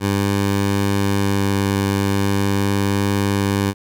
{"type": "tone with vibrato", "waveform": "15% pulse", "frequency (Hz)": 99.4, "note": "G2", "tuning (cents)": 25, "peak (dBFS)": -10, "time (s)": [0, 3.74], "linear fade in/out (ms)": 50, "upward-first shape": "triangle", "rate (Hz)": 0.41, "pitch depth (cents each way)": 10, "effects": []}